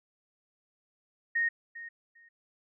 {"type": "tone with echo", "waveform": "sine", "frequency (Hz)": 1857, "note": "A#6", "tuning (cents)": -7, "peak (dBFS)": -25, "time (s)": [1.35, 1.49], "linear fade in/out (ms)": 10, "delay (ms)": 400, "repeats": 2, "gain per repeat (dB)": -15, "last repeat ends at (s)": 2.29, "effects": []}